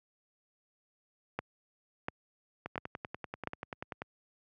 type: two click trains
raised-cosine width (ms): 0.5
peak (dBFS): -18 / -23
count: 4 / 15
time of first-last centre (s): 1.39-3.473 / 2.66-4.019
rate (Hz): 1.44 / 10.3
effects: high-pass 80 Hz 12 dB/octave